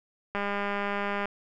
click train, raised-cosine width 0.5 ms, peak -16 dBFS, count 184, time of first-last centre 0.35-1.256 s, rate 202 Hz, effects none

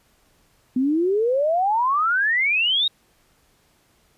sine exponential sweep, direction up, 246.9 to 3816 Hz, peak -17 dBFS, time 0.76-2.88 s, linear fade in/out 5 ms, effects pink hiss -61 dBFS RMS until 4.17 s + resampled to 32000 Hz

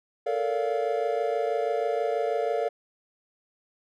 triangle chord, Bb major seventh, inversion third, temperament equal with one note detuned, 440 / 466.2 / 574.6 / 698.5 Hz, A4 / Bb4 / D5 / F5, 0 / 0 / -38 / 0 cents, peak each -28 dBFS, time 0.26-2.69 s, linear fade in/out 10 ms, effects none

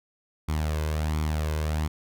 sawtooth tone with flanger, 77.1 Hz, D#2, 15 cents flat, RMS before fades -27 dBFS, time 0.48-1.88 s, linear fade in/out 10 ms, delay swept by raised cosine 0.88 to 1.98 ms, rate 1.4 Hz, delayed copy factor +0.55, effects none

